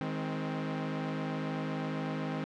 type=chord; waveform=sawtooth; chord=Ab major; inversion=second; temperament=equal with one note detuned; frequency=157.74 / 207.7 / 261.6 Hz; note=Eb3 / Ab3 / C4; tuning=+24 / 0 / 0 cents; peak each=-32 / -36 / -33 dBFS; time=0.01-2.44 s; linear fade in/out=0 ms; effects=low-pass 3000 Hz 12 dB/octave